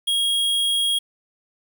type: tone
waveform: square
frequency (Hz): 3281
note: G#7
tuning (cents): -22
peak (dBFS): -19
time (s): 0.07-0.99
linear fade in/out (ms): 10
effects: 8-bit